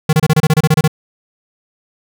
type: tone bursts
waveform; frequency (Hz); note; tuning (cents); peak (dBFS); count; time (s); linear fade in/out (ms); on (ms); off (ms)
square; 155.56; D#3; 0; -8; 12; 0.09-0.878; 5; 40; 28
effects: none